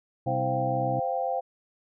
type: harmonic tone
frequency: 64.7 Hz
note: C2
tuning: 19 cents flat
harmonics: 2 / 3 / 4 / 5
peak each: -30 / -40 / -38 / -36 dBFS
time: 0.26-1 s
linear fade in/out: 5 ms
type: chord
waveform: sine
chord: C suspended fourth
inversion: none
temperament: just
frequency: 523.3 / 697.7 / 784.9 Hz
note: C5 / F5 / G5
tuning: 0 / -2 / +2 cents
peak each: -30 dBFS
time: 0.26-1.41 s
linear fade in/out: 20 ms
effects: none